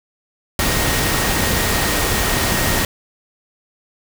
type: tone in noise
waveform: sine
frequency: 1869 Hz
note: A#6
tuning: 4 cents sharp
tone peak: -27 dBFS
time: 0.59-2.85 s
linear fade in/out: 2 ms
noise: pink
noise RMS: -18 dBFS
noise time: 0.59-2.85 s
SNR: -12 dB
effects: none